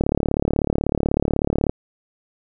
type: click train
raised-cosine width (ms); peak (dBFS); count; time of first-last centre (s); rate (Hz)
2; -5; 62; 0.01-1.695; 36.2
effects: none